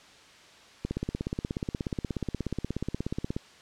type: click train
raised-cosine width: 3 ms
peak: -17 dBFS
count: 43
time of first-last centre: 0.85-3.365 s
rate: 16.7 Hz
effects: white hiss -53 dBFS RMS until 3.61 s + low-pass 5000 Hz 12 dB/octave